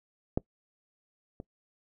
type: clicks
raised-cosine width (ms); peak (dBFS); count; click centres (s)
2; -13 / -27; 2; 0.375 / 1.401
effects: noise-tail reverb RT60 0.1 s tail -23 dB re dry